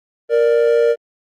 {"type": "tone pair together", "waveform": "triangle", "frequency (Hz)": [467.5, 589], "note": ["A#4", "D5"], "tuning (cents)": [5, 5], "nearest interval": "major third", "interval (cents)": 400, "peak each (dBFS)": [-10, -15], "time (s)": [0.29, 0.96], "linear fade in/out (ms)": 50, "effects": ["Opus 32 kbps"]}